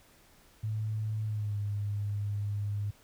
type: tone with pitch glide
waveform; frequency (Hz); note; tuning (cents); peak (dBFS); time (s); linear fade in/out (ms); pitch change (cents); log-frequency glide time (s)
sine; 108.3 to 102.52; A2 to G#2; -27 to -22; -30; 0.63-2.91; 10; -95; 1.25-1.57
effects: pink hiss -61 dBFS RMS until 3.03 s